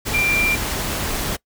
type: tone in noise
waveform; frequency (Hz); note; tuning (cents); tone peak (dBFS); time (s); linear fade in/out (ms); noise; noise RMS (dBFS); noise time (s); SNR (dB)
sine; 2371; D7; +16; -16; 0.13-0.56; 20; pink; -24; 0.05-1.37; +5
effects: noise-tail reverb RT60 0.1 s tail -22 dB re dry